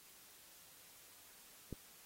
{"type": "click", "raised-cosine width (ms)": 3, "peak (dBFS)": -30, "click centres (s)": 1.727, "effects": ["white hiss -61 dBFS RMS until 2.05 s", "AAC 48 kbps"]}